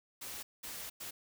white noise bursts at uneven times, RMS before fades -44 dBFS, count 3, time 0.21-0.43 / 0.63-0.9 / 1-1.11 s, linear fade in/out 10 ms, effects none

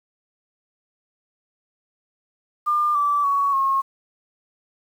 sine tone with pitch steps, 1200 / 1159.8 / 1120.9 / 1083.4 Hz, D6 / D6 / C#6 / C#6, +37 / -22 / +19 / -40 cents, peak -17 dBFS, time 2.66-3.82 s, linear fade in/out 20 ms, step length 290 ms, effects 8-bit

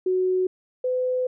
sine tone pair in turn, 370 / 506.4 Hz, F#4 / B4, 0 / +43 cents, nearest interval perfect fourth, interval 543 cents, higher second, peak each -19 / -21 dBFS, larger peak first, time 0.06-0.47 / 0.84-1.27 s, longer second, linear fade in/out 5 ms, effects none

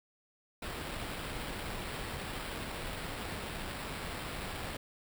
pink noise with sample-and-hold, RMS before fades -40 dBFS, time 0.62-4.77 s, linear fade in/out 5 ms, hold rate 6300 Hz, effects none

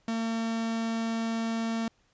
45% pulse tone, 227 Hz, A#3, 46 cents flat, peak -28 dBFS, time 0.08-1.88 s, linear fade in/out 2 ms, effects pink hiss -68 dBFS RMS until 2.13 s + resampled to 16000 Hz

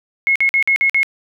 sine tone bursts, 2171 Hz, C#7, 37 cents flat, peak -11 dBFS, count 6, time 0.27-1.031 s, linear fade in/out 0 ms, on 86 ms, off 49 ms, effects none

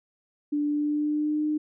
sine tone with pitch glide, 293.7 to 303.4 Hz, D4 to D#4, 0 to -44 cents, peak -23 dBFS, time 0.52-1.58 s, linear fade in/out 10 ms, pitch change +56 cents, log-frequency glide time 0.65-1.45 s, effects none

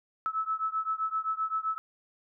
sine beating tone pair, 1300 / 1307.7 Hz, E6 / E6, -24 / -14 cents, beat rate 7.7 Hz, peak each -31 / -32 dBFS, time 0.26-1.78 s, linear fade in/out 0 ms, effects none

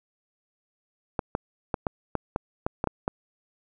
clicks, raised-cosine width 1 ms, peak -11 dBFS, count 10, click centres 1.192 / 1.351 / 1.742 / 1.868 / 2.153 / 2.361 / 2.665 / 2.841 / 2.873 / 3.079 s, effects none

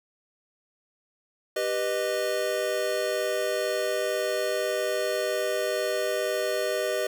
square chord, G augmented, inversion none, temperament equal with one note detuned, 392 / 493.9 / 616.2 Hz, G4 / B4 / D#5, 0 / 0 / -17 cents, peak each -32 / -31 / -29 dBFS, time 1.56-7.07 s, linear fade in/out 5 ms, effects none

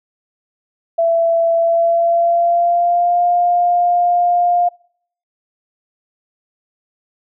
sine tone with pitch glide, 668 to 704.1 Hz, E5 to F5, +23 to +14 cents, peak -11 dBFS, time 0.98-4.69 s, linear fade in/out 10 ms, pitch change +91 cents, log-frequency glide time 1.55-3.23 s, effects noise-tail reverb RT60 0.6 s tail -25 dB re dry

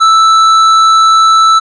triangle tone with hard clipping, 1318.5 Hz, E6, in tune, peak -5 dBFS, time 0-1.6 s, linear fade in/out 20 ms, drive 12 dB, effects resampled to 24000 Hz

